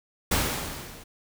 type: noise with level ramp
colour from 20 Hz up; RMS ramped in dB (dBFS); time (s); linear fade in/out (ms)
pink; -22 to -47; 0.31-1.04; 10
effects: none